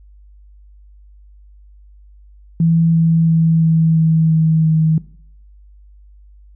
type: tone with pitch steps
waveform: sine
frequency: 165.1 / 163.96 / 162.83 / 161.7 / 160.59 / 159.48 / 158.37 Hz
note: E3 / E3 / E3 / E3 / E3 / D#3 / D#3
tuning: +3 / -9 / -21 / -33 / -45 / +43 / +31 cents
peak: -10 dBFS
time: 2.6-4.98 s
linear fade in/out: 2 ms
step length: 340 ms
effects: noise-tail reverb RT60 0.6 s tail -19 dB re dry + added 50 Hz sine -41 dBFS peak until 6.55 s